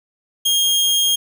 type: tone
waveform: sawtooth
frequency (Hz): 3239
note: G#7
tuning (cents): -44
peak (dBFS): -11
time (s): 0.45-1.16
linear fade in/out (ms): 10
effects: 8-bit